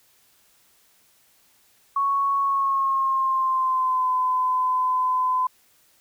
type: tone with pitch glide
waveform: sine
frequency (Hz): 1108.7 to 1016.7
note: C#6 to B5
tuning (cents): 0 to +50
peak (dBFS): -19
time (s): 1.96-5.47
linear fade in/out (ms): 5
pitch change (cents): -150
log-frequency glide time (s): 2.4-4.1
effects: white hiss -60 dBFS RMS until 6 s